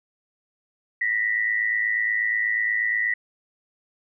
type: tone pair together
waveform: sine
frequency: 1859 / 1967.3 Hz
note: A#6 / B6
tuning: -5 / -7 cents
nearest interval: minor second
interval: 98 cents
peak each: -26 / -22 dBFS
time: 1.01-3.14 s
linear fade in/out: 5 ms
effects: none